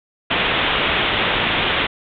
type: low-pass noise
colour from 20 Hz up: white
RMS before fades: -19 dBFS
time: 0.3-1.87 s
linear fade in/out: 10 ms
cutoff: 3600 Hz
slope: 96 dB/octave
effects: none